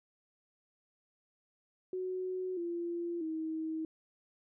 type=tone with pitch steps; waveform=sine; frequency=370 / 343.2 / 318.4 Hz; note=F#4 / F4 / D#4; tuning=0 / -30 / +40 cents; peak=-34 dBFS; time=1.93-3.85 s; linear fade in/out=2 ms; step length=640 ms; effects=none